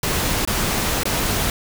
pink noise with dropouts, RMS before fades -21 dBFS, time 0.03-1.5 s, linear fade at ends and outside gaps 2 ms, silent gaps 0.451-0.474 / 1.034-1.054 s, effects none

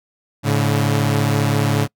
sawtooth tone pair together, 107.84 / 142.2 Hz, A2 / C#3, -34 / +45 cents, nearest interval perfect fourth, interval 479 cents, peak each -14 dBFS, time 0.43-1.88 s, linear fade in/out 50 ms, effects noise-tail reverb RT60 0.1 s tail -26 dB re dry

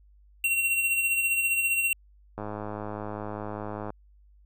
square tone with tremolo, 2736 Hz, F7, 36 cents flat, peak -22 dBFS, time 0.44-1.93 s, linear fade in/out 2 ms, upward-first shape sine, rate 15 Hz, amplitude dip 45%
click train, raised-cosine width 1 ms, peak -21 dBFS, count 161, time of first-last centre 2.38-3.904 s, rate 105 Hz
effects added 50 Hz sine -54 dBFS peak until 4.45 s

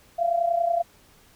sine tone with amplitude modulation, 685 Hz, F5, 34 cents flat, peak -17 dBFS, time 0.18-0.83 s, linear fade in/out 20 ms, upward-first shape sine, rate 30.6 Hz, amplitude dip 70%, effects pink hiss -56 dBFS RMS until 1.35 s

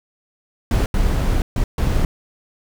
brown noise bursts at uneven times, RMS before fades -17 dBFS, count 4, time 0.71-0.86 / 0.94-1.42 / 1.56-1.64 / 1.78-2.05 s, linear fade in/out 2 ms, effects none

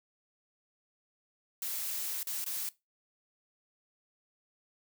blue noise with dropouts, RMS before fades -36 dBFS, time 1.62-2.69 s, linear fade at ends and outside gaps 2 ms, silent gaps 2.23-2.27 / 2.443-2.462 s, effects noise-tail reverb RT60 0.2 s tail -19 dB re dry

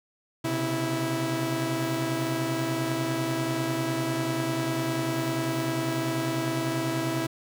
sawtooth tone cluster, 126.6 / 136.7 / 327.3 Hz, B2 / C#3 / E4, +43 / -24 / -12 cents, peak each -28 / -30 / -24 dBFS, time 0.44-7.27 s, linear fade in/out 10 ms, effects none

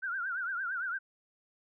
sine tone with vibrato, 1480 Hz, F#6, in tune, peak -32 dBFS, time 0.02-0.99 s, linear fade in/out 20 ms, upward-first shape triangle, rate 8.8 Hz, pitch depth 160 cents each way, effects none

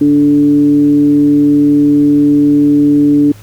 sine tone with frequency modulation, 290.9 Hz, D4, 16 cents flat, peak -5 dBFS, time 0.01-3.32 s, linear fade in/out 5 ms, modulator 147 Hz, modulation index 0.33, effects added 105 Hz sine -33 dBFS peak until 3.42 s + pink hiss -41 dBFS RMS until 3.42 s

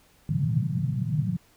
white band-pass noise, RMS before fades -26 dBFS, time 0.29-1.37 s, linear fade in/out 2 ms, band 110 to 170 Hz, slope 48 dB/octave, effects pink hiss -60 dBFS RMS until 1.56 s

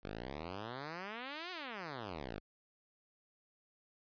5% pulse exponential two-way sweep, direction up then down, 46.25 to 376 to 46.25 Hz, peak -31 dBFS, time 0.03-2.4 s, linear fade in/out 10 ms, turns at 1.51 s, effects resampled to 11025 Hz

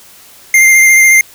square tone with vibrato, 2100 Hz, C7, 6 cents sharp, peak -4 dBFS, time 0.54-1.21 s, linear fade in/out 2 ms, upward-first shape sine, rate 14 Hz, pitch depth 15 cents each way, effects white hiss -39 dBFS RMS until 1.34 s

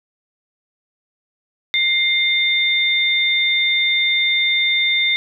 sine tone pair together, 2100 / 3610 Hz, C7 / A7, +6 / +44 cents, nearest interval major sixth, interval 938 cents, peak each -17 dBFS, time 1.74-5.16 s, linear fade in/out 0 ms, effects none

